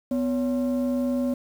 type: tone pair together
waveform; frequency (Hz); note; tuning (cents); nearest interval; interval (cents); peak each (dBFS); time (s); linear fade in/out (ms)
sine; 249.9 / 561; B3 / C#5; +21 / +21; octave + major second; 1400; -21 / -27; 0.11-1.34; 5
effects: tanh soft clip ceiling -19 dBFS + 8-bit